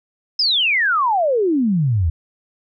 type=exponential sweep; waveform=sine; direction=down; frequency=5274 to 76 Hz; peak=-14 dBFS; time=0.39-2.1 s; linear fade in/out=5 ms; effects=none